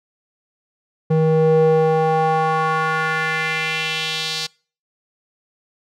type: tone with band-pass filter sweep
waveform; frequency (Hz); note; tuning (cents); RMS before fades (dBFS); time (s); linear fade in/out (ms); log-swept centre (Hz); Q
square; 158.7; D#3; +35; -18; 1.1-4.47; 10; 320 to 4500; 2.4
effects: noise-tail reverb RT60 0.4 s tail -25 dB re dry